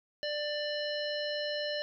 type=harmonic tone; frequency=592 Hz; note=D5; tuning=14 cents sharp; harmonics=1 / 3 / 5 / 7 / 9; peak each=-34 / -40 / -40 / -40 / -45 dBFS; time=0.23-1.82 s; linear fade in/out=0 ms; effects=none